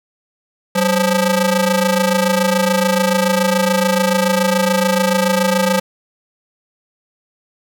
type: ring-modulated tone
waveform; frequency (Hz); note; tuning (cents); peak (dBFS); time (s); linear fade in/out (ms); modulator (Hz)
sawtooth; 355; F4; +28; -6; 0.75-5.8; 10; 164
effects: none